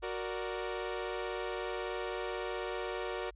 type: chord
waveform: sawtooth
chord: Gb augmented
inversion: none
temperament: equal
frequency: 370 / 466.2 / 587.3 Hz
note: Gb4 / Bb4 / D5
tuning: 0 / 0 / 0 cents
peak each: -35 / -35 / -38 dBFS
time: 0.02-3.31 s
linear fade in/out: 20 ms
effects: added 50 Hz sine -53 dBFS peak until 3.35 s + resampled to 8000 Hz